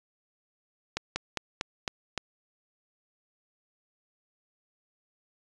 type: slowing click train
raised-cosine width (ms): 0.2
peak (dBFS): -12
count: 6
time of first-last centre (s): 0.97-2.177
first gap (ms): 190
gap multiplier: 1.12
effects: resampled to 22050 Hz